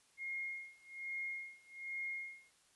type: tone with tremolo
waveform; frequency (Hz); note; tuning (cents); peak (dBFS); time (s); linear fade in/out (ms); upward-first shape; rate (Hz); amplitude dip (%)
sine; 2142; C7; +40; -38; 0.17-2.51; 50; sine; 1.2; 95
effects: white hiss -70 dBFS RMS until 2.75 s + resampled to 24000 Hz